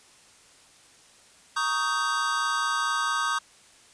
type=chord; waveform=square; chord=Eb dominant seventh; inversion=second; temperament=just; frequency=933.4 / 1120.1 / 1244.5 / 1555.6 Hz; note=Bb5 / Db6 / Eb6 / G6; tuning=+2 / +18 / 0 / -14 cents; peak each=-35 / -31 / -29 / -30 dBFS; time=1.56-3.39 s; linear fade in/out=10 ms; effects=white hiss -55 dBFS RMS until 3.93 s + resampled to 22050 Hz